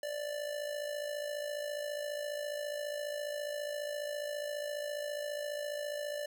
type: tone with amplitude modulation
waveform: square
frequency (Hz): 587.3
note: D5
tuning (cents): 0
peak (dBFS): -34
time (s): 0.03-6.26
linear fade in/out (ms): 2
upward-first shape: sine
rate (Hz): 54.7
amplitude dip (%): 60
effects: none